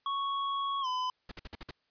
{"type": "tone with pitch glide", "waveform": "square", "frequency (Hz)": [1108.7, 1010.8], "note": ["C#6", "B5"], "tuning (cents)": [0, 40], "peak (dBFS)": -31, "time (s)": [0.06, 1.1], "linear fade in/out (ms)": 2, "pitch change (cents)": -160, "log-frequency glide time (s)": [0.81, 0.87]}
{"type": "noise bursts", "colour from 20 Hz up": "pink", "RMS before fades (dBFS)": -42, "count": 6, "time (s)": [1.29, 1.711], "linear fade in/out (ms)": 5, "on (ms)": 26, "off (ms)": 53}
{"effects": ["white hiss -75 dBFS RMS until 1.9 s", "resampled to 11025 Hz"]}